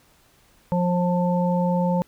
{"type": "harmonic tone", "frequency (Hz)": 177.5, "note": "F3", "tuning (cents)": 28, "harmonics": [1, 3, 5], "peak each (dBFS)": [-20, -25, -27], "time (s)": [0.72, 2.02], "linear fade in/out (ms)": 0, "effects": ["pink hiss -58 dBFS RMS until 2.07 s"]}